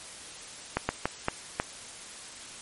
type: slowing click train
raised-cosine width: 0.5 ms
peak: -10 dBFS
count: 5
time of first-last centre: 0.77-1.599 s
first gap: 120 ms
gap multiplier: 1.38
effects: white hiss -44 dBFS RMS until 2.61 s + MP3 48 kbps